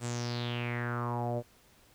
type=tone with low-pass filter sweep; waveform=sawtooth; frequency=120 Hz; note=B2; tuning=49 cents flat; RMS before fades=-34 dBFS; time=0-1.43 s; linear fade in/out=50 ms; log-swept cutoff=8600 to 540 Hz; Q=5.2; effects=pink hiss -62 dBFS RMS until 1.94 s